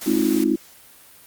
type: noise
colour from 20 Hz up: white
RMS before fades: -33 dBFS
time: 0.01-0.44 s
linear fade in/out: 5 ms
type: chord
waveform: sine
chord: F minor seventh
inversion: first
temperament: just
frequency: 209.5 / 261.9 / 314.3 / 349.2 Hz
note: Ab3 / C4 / Eb4 / F4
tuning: +15 / +2 / +18 / 0 cents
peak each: -25 / -22 / -20 / -23 dBFS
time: 0.06-0.56 s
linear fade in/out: 10 ms
effects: white hiss -48 dBFS RMS until 1.26 s + Opus 48 kbps